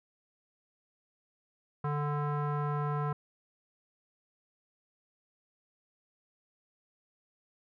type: tone with low-pass filter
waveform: square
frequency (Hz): 146.83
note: D3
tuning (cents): 0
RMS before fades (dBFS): -32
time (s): 1.84-3.13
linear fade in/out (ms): 5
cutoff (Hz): 1200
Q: 4
effects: none